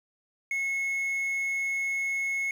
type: tone with quantisation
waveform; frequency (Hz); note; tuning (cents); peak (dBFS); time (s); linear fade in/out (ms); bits
triangle; 2182; C#7; -28; -25; 0.51-2.51; 2; 9
effects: none